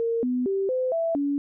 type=tone with pitch steps; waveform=sine; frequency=460.8 / 249.8 / 389.8 / 512 / 662 / 284.3 Hz; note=A#4 / B3 / G4 / C5 / E5 / C#4; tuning=-20 / +20 / -10 / -38 / +7 / +44 cents; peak=-22 dBFS; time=0-1.38 s; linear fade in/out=0 ms; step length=230 ms; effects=none